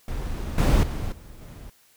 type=noise with level steps; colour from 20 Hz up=brown; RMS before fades=-30 / -17 / -29 / -44 / -40 dBFS; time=0.08-1.7 s; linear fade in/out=2 ms; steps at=0.58 / 0.83 / 1.12 / 1.41 s; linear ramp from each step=2 ms; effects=white hiss -59 dBFS RMS until 1.96 s